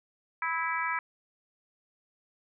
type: harmonic tone with a mistuned harmonic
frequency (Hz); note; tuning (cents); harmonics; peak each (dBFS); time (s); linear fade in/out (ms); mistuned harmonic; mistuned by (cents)
329.6; E4; 0; 3 / 4 / 5 / 6 / 7; -33 / -34 / -35 / -36 / -36; 0.42-0.99; 2; 4; -26
effects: none